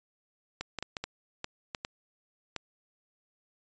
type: clicks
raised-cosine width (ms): 0.2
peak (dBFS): -17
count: 9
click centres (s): 0.61 / 0.787 / 0.826 / 0.968 / 1.04 / 1.444 / 1.748 / 1.849 / 2.563
effects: resampled to 16000 Hz